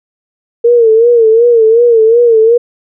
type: tone with vibrato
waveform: sine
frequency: 460 Hz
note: A#4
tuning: 23 cents flat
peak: -3 dBFS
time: 0.64-2.58 s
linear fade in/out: 10 ms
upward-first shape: sine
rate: 2.7 Hz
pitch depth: 83 cents each way
effects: none